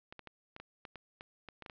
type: clicks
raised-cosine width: 0.3 ms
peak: -30 dBFS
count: 12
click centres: 0.125 / 0.193 / 0.273 / 0.564 / 0.6 / 0.852 / 0.957 / 1.209 / 1.487 / 1.623 / 1.662 / 1.698 s
effects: low-pass 4000 Hz 12 dB/octave